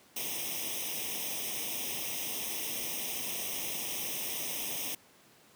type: noise with comb filter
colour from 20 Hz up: white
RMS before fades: -36 dBFS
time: 0.16-4.95 s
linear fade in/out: 5 ms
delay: 0.34 ms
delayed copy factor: +0.95
effects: pink hiss -60 dBFS RMS until 5.55 s + high-pass 150 Hz 12 dB/octave